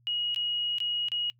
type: tone with dropouts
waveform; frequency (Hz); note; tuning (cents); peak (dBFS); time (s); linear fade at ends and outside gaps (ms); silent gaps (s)
sine; 2894; F#7; -39; -27; 0.07-1.3; 0; 0.346-0.361 / 0.784-0.803 / 1.085-1.118
effects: noise-tail reverb RT60 0.1 s tail -25 dB re dry + added 120 Hz sine -62 dBFS peak until 1.39 s